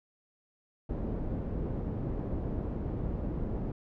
pink low-pass noise, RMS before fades -34 dBFS, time 0.89-3.72 s, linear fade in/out 5 ms, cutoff 420 Hz, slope 12 dB/octave, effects none

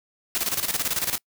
white noise with tremolo, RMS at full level -24 dBFS, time 0.35-1.18 s, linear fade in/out 0 ms, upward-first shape square, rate 18 Hz, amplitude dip 70%, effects noise-tail reverb RT60 0.1 s tail -26 dB re dry

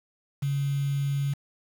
sine tone with quantisation, 140 Hz, C#3, 18 cents sharp, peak -24 dBFS, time 0.42-1.34 s, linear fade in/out 10 ms, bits 7, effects none

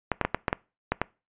clicks, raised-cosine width 0.5 ms, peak -8 dBFS, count 8, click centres 0.117 / 0.213 / 0.25 / 0.346 / 0.482 / 0.529 / 0.92 / 1.016 s, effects noise-tail reverb RT60 0.3 s tail -23 dB re dry + resampled to 8000 Hz

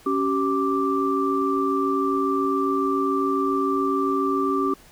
sine tone cluster, 277.6 / 384.8 / 1174 Hz, C#4 / G4 / D6, +3 / -32 / -1 cents, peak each -24 dBFS, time 0.06-4.74 s, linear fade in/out 5 ms, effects pink hiss -51 dBFS RMS until 4.91 s

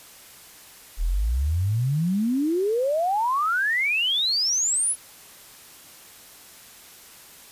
sine exponential sweep, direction up, 36.71 to 10760 Hz, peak -20 dBFS, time 0.97-4.96 s, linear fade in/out 50 ms, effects white hiss -47 dBFS RMS until 7.51 s + resampled to 32000 Hz

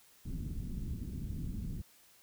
pink low-pass noise, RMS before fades -39 dBFS, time 0.25-1.82 s, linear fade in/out 10 ms, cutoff 240 Hz, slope 24 dB/octave, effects white hiss -63 dBFS RMS until 2.22 s

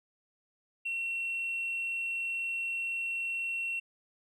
triangle tone with hard clipping, 2721 Hz, F7, 46 cents flat, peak -31 dBFS, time 0.85-3.8 s, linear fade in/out 10 ms, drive 2 dB, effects none

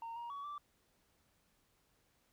sine tone with pitch steps, 919 / 943 / 1128 / 1168 Hz, A#5 / A#5 / C#6 / D6, -25 / +20 / +30 / -10 cents, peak -40 dBFS, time 0.02-0.58 s, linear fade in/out 2 ms, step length 140 ms, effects tanh soft clip ceiling -41 dBFS + pink hiss -75 dBFS RMS until 2.32 s

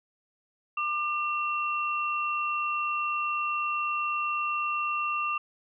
sine tone pair together, 1196 / 2724 Hz, D6 / F7, +31 / -44 cents, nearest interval octave + major second, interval 1425 cents, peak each -28 / -31 dBFS, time 0.77-5.38 s, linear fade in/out 5 ms, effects none

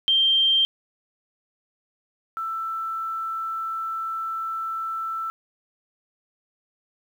sine tone pair in turn, 3160 / 1328.6 Hz, G7 / E6, +13 / +13 cents, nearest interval octave + minor third, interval 1500 cents, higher first, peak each -16 / -26 dBFS, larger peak first, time 0.08-0.65 / 2.37-5.3 s, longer second, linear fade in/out 0 ms, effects 9-bit

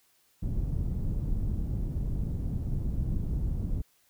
pink low-pass noise, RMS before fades -30 dBFS, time 0.42-3.82 s, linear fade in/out 10 ms, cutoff 150 Hz, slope 12 dB/octave, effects white hiss -67 dBFS RMS until 4.09 s

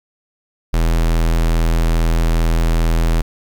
square tone, 41.2 Hz, E1, in tune, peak -13 dBFS, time 0.73-3.22 s, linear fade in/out 10 ms, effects 9-bit

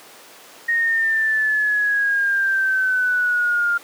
sine exponential sweep, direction down, 1866 to 1400 Hz, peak -16 dBFS, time 0.68-3.78 s, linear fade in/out 10 ms, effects pink hiss -43 dBFS RMS until 3.83 s + high-pass 400 Hz 12 dB/octave

